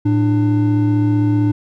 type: tone pair together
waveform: triangle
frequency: 111.1 / 297.8 Hz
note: A2 / D4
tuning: +17 / +24 cents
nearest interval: octave + perfect fourth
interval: 1707 cents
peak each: -13 dBFS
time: 0.05-1.52 s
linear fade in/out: 10 ms
effects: none